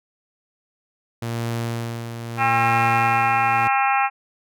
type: tone with tremolo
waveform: sawtooth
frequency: 116.54 Hz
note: A#2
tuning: in tune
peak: -19 dBFS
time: 1.22-3.68 s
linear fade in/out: 5 ms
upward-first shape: sine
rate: 0.79 Hz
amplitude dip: 55%
type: harmonic tone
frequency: 268.6 Hz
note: C4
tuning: 46 cents sharp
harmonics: 3 / 4 / 5 / 6 / 7 / 8 / 9 / 10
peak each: -19 / -25 / -24 / -30 / -29 / -32 / -27 / -29 dBFS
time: 2.37-4.1 s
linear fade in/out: 50 ms
effects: none